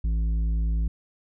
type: tone with tanh clipping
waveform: sine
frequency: 55 Hz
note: A1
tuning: in tune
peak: -23 dBFS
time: 0.04-0.88 s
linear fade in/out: 5 ms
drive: 8 dB
effects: none